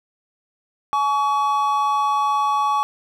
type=tone pair together; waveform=triangle; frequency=847 / 1130.6 Hz; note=G#5 / C#6; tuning=+34 / +34 cents; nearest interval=perfect fourth; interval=500 cents; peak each=-19 / -17 dBFS; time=0.93-2.83 s; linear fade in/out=0 ms; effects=none